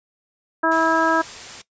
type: harmonic tone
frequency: 325 Hz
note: E4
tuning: 24 cents flat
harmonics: 1 / 2 / 3 / 4 / 5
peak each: -22 / -22 / -22 / -22 / -22 dBFS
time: 0.63-1.22 s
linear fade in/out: 10 ms
type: noise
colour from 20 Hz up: white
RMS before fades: -36 dBFS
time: 0.71-1.62 s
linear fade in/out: 10 ms
effects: noise-tail reverb RT60 0.1 s tail -17 dB re dry + resampled to 16000 Hz